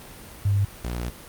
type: tone pair in turn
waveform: sine / sawtooth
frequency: 100 / 59.91 Hz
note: G2 / A#1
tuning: +35 / +48 cents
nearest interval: major sixth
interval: 887 cents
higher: first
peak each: -18 / -23 dBFS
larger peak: first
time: 0.45-0.65 / 0.84-1.1 s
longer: second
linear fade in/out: 5 ms
effects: pink hiss -43 dBFS RMS until 1.28 s + Opus 32 kbps